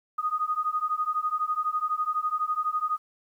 sine beating tone pair, 1235 / 1247 Hz, D#6 / D#6, -13 / +3 cents, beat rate 12 Hz, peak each -28 / -28 dBFS, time 0.18-2.98 s, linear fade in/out 10 ms, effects 10-bit

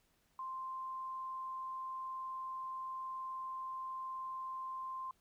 sine tone, 1046.5 Hz, C6, in tune, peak -40 dBFS, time 0.39-5.11 s, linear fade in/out 2 ms, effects pink hiss -75 dBFS RMS until 5.2 s

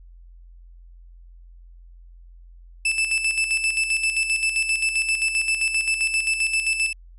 40% pulse tone with tremolo, 2637 Hz, E7, in tune, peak -17 dBFS, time 2.85-6.93 s, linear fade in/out 5 ms, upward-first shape square, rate 7.6 Hz, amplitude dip 55%, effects added 43 Hz sine -43 dBFS peak until 7.18 s + resampled to 32000 Hz

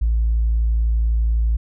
triangle tone with tanh clipping, 56 Hz, A1, 31 cents sharp, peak -15 dBFS, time 0.01-1.57 s, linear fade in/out 10 ms, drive 5 dB, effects none

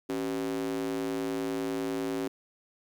square tone with high-pass filter, 55 Hz, A1, in tune, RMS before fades -32 dBFS, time 0.09-2.28 s, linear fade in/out 5 ms, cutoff 320 Hz, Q 7.1, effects 10-bit

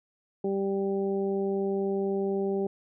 harmonic tone, 196 Hz, G3, in tune, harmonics 1 / 2 / 3 / 4, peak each -31 / -27 / -39 / -40 dBFS, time 0.44-2.67 s, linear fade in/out 5 ms, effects none

